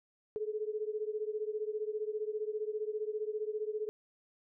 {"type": "beating tone pair", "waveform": "sine", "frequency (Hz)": [422.7, 437.7], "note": ["G#4", "A4"], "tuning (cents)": [31, -9], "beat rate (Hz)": 15, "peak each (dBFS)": [-36, -38], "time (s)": [0.36, 3.89], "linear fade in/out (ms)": 0, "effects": []}